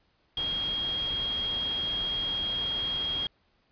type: tone in noise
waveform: sine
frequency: 3259 Hz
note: G#7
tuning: 33 cents flat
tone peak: -28 dBFS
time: 0.37-3.27 s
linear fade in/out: 2 ms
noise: pink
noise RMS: -40 dBFS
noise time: 0.37-3.27 s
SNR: +9 dB
effects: pink hiss -69 dBFS RMS until 3.71 s + resampled to 11025 Hz